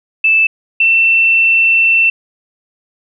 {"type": "tone pair in turn", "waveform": "sine", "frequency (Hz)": [2637, 2685], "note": ["E7", "E7"], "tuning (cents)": [0, 31], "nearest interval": "unison", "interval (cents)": 31, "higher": "second", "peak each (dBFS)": -7, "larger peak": "neither", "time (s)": [[0.24, 0.47], [0.8, 2.1]], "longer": "second", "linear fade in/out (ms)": 5, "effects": []}